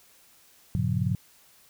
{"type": "chord", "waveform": "sine", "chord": "G half-diminished seventh", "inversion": "none", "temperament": "equal with one note detuned", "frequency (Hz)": [98, 116.54, 138.59, 179.11], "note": ["G2", "Bb2", "Db3", "F3"], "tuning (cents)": [0, 0, 0, 44], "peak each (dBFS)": -29, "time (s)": [0.75, 1.15], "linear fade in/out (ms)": 0, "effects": ["white hiss -58 dBFS RMS until 1.69 s"]}